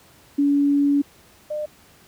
sine tone pair in turn, 284.6 / 603 Hz, C#4 / D5, +46 / +46 cents, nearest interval octave + minor second, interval 1300 cents, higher second, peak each -15 / -24 dBFS, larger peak first, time 0.38-1.02 / 1.5-1.66 s, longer first, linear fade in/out 10 ms, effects pink hiss -52 dBFS RMS until 2.07 s + high-pass 60 Hz 12 dB/octave

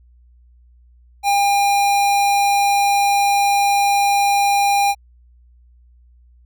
square tone, 804 Hz, G5, 44 cents sharp, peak -14 dBFS, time 1.23-4.95 s, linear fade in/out 50 ms, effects added 60 Hz sine -47 dBFS peak until 6.45 s

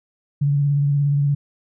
sine tone with vibrato, 142.9 Hz, D3, 47 cents flat, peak -15 dBFS, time 0.41-1.35 s, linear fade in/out 10 ms, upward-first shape sine, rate 17 Hz, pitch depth 29 cents each way, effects none

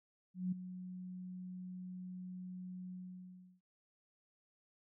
sine tone with ADSR envelope, 182.8 Hz, F#3, 21 cents flat, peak -32 dBFS, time 0.34-3.61 s, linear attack 180 ms, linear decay 9 ms, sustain -12 dB, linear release 690 ms, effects none

